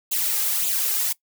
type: noise with flanger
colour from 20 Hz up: blue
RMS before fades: -23 dBFS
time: 0.11-1.13 s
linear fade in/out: 10 ms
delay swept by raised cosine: 0.27 to 2.47 ms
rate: 1.8 Hz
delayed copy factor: +0.7
effects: noise-tail reverb RT60 0.1 s tail -21 dB re dry